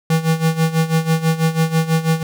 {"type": "tone with tremolo", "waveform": "square", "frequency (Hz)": 161.6, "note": "E3", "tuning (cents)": -34, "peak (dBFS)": -12, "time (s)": [0.1, 2.23], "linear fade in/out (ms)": 2, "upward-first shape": "sine", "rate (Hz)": 6.1, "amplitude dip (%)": 80, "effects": []}